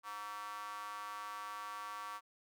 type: tone with high-pass filter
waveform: square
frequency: 103.83 Hz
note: G#2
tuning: in tune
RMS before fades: -45 dBFS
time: 0.03-2.21 s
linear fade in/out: 50 ms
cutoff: 1100 Hz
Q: 5.6
effects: none